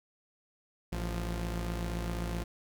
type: tone pair together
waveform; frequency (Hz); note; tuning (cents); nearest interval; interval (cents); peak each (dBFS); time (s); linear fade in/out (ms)
sawtooth; 55.65 / 174.61; A1 / F3; +20 / 0; octave + minor sixth; 1980; -30 / -34; 0.92-2.44; 10
effects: none